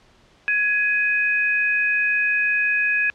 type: tone pair together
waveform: sine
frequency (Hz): 1674.6 / 2509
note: G#6 / D#7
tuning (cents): +14 / +14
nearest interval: perfect fifth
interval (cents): 700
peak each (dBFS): -20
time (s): 0.48-3.1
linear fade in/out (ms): 0
effects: pink hiss -55 dBFS RMS until 3.14 s + low-pass 5000 Hz 12 dB/octave